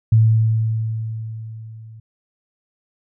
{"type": "tone with level ramp", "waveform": "sine", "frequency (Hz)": 111.2, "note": "A2", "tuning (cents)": 19, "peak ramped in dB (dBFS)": [-8, -37], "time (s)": [0.12, 2], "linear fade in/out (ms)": 5, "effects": []}